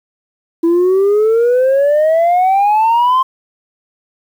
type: exponential sweep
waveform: sine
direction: up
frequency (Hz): 329.6 to 1059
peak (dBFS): -6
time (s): 0.63-3.23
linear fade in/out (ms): 10
effects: tanh soft clip ceiling -7 dBFS + 7-bit